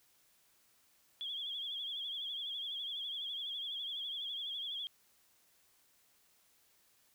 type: tone with vibrato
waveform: sine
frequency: 3322 Hz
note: G#7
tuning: in tune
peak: -38 dBFS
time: 1.21-4.87 s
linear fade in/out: 0 ms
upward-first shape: triangle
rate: 12 Hz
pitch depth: 89 cents each way
effects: white hiss -70 dBFS RMS until 7.14 s